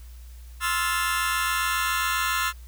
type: chord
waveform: sawtooth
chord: F major seventh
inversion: second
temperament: just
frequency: 1047.7 / 1309.6 / 1396.9 / 1746.1 Hz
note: C6 / E6 / F6 / A6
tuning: +2 / -12 / 0 / -14 cents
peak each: -25 dBFS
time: 0.6-2.53 s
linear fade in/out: 50 ms
effects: added 60 Hz sine -40 dBFS peak until 2.67 s + white hiss -56 dBFS RMS until 2.67 s